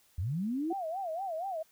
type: linear sweep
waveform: sine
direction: up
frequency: 74.5 to 348 Hz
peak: -30 dBFS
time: 0.18-0.73 s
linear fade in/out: 5 ms
type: tone with vibrato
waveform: sine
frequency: 706 Hz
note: F5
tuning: 19 cents sharp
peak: -33 dBFS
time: 0.7-1.63 s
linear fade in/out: 10 ms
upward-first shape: sine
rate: 4.2 Hz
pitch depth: 200 cents each way
effects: white hiss -66 dBFS RMS until 1.71 s